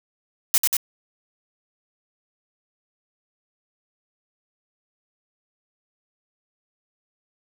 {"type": "noise with echo", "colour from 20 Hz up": "blue", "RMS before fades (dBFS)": -17, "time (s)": [0.54, 0.58], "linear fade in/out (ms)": 0, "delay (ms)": 94, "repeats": 2, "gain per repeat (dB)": -2, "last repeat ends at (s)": 0.768, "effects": []}